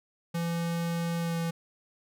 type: tone with pitch glide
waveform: square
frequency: 168.9 to 167.06 Hz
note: E3 to E3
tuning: +42 to +23 cents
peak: -29 dBFS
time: 0.34-1.51 s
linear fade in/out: 10 ms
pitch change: -19 cents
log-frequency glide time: 1.19-1.38 s
effects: none